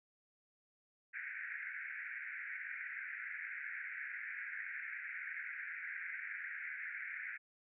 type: band-pass noise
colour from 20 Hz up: pink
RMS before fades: -45 dBFS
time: 1.13-7.38 s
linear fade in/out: 20 ms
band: 1500 to 2300 Hz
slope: 96 dB/octave
effects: none